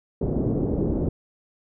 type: low-pass noise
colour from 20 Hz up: white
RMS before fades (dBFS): -24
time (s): 0.21-1.09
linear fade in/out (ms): 5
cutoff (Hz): 420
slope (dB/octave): 24
effects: none